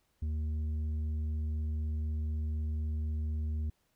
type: tone with tanh clipping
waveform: triangle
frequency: 77 Hz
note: D#2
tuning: 17 cents flat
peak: -32 dBFS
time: 0.22-3.7 s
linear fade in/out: 5 ms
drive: 10 dB
effects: pink hiss -75 dBFS RMS until 3.95 s